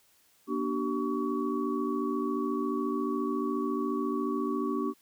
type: tone cluster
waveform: sine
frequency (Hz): 240.4 / 294.6 / 383.1 / 1128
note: B3 / D4 / G4 / C#6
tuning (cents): -46 / +6 / -40 / +30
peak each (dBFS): -33 / -32 / -33 / -36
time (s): 0.47-4.94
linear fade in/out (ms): 50
effects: white hiss -65 dBFS RMS until 5.01 s